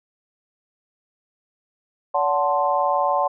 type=chord; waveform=sine; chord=D dominant seventh; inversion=none; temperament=equal with one note detuned; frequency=572.3 / 740 / 880 / 1046.5 Hz; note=D5 / F#5 / A5 / C6; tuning=-45 / 0 / 0 / 0 cents; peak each=-23 dBFS; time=2.14-3.28 s; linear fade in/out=10 ms; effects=none